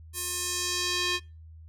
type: tone with band-pass filter sweep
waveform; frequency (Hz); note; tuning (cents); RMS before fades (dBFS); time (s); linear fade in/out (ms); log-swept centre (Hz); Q
square; 356.8; F4; +37; -30; 0.13-1.2; 50; 11000 to 3300; 1.3
effects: noise-tail reverb RT60 0.3 s tail -25 dB re dry + added 80 Hz sine -45 dBFS peak until 1.68 s